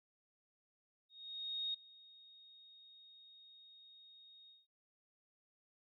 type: tone with ADSR envelope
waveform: sine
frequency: 3729 Hz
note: A#7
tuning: in tune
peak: -36 dBFS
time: 1.09-4.67 s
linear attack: 650 ms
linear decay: 7 ms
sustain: -22 dB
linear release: 180 ms
effects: none